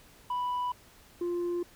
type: tone pair in turn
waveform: sine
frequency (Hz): 987.8 / 349.2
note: B5 / F4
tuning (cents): 0 / 0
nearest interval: octave + tritone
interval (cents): 1800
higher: first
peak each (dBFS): -26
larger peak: neither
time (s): 0.3-0.72 / 1.21-1.63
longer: neither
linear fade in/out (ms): 5
effects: tanh soft clip ceiling -28 dBFS + pink hiss -57 dBFS RMS until 1.75 s